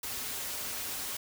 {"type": "noise with comb filter", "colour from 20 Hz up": "white", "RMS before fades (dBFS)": -37, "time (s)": [0.03, 1.17], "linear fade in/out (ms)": 5, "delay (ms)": 5.9, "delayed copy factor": -0.6, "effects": []}